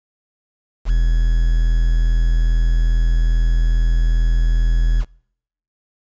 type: tone with quantisation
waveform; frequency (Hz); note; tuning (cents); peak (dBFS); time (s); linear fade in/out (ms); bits
triangle; 41.2; E1; 0; -10; 0.85-5.05; 50; 6
effects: noise-tail reverb RT60 0.7 s tail -26 dB re dry + resampled to 16000 Hz